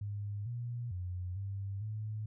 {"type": "tone with pitch steps", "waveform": "sine", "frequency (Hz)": [102.4, 119.7, 90.4, 98.6, 107.5], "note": ["G#2", "A#2", "F#2", "G2", "A2"], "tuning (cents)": [-24, 46, -40, 11, -40], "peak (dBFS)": -36, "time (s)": [0.01, 2.26], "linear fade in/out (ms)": 5, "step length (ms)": 450, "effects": []}